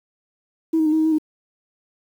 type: tone with pitch steps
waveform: sine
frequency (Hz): 323.1 / 315 / 306.2 / 316.6 / 314.4 / 318.7 / 308.8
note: E4 / D#4 / D#4 / D#4 / D#4 / D#4 / D#4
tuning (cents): -35 / +21 / -28 / +30 / +18 / +42 / -13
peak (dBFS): -14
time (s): 0.73-1.185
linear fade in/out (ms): 10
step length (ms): 65
effects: tanh soft clip ceiling -11 dBFS + 8-bit